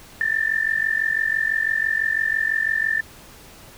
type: tone with amplitude modulation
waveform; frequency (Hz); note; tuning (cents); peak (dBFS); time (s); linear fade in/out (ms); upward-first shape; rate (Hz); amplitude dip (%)
sine; 1780; A6; +20; -15; 0.21-3.01; 0; sine; 46; 85
effects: pink hiss -45 dBFS RMS until 3.77 s